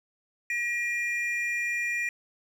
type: tone pair together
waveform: triangle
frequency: 1911 / 2404 Hz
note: A#6 / D7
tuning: +43 / +40 cents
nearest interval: major third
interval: 397 cents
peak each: -28 dBFS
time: 0.5-2.09 s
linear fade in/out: 2 ms
effects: none